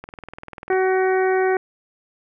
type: click train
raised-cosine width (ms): 0.5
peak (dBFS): -20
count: 15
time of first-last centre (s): 0.04-0.73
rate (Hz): 20.3
type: harmonic tone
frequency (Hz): 375.9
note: F#4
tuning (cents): +27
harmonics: 1 / 2 / 3 / 4 / 5 / 6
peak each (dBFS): -17 / -23 / -33 / -28 / -29 / -35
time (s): 0.7-1.57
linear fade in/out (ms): 2
effects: none